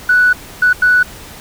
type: tone bursts at uneven times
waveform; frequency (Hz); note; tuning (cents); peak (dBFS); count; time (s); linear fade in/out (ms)
sine; 1480; F#6; 0; -6; 3; 0.09-0.33 / 0.62-0.73 / 0.82-1.03; 5
effects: tanh soft clip ceiling -2 dBFS + pink hiss -34 dBFS RMS until 1.4 s